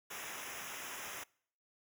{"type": "noise with comb filter", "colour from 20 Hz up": "pink", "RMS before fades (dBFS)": -45, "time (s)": [0.1, 1.24], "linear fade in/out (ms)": 10, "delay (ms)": 0.23, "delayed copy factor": -1, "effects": ["noise-tail reverb RT60 0.6 s tail -25 dB re dry"]}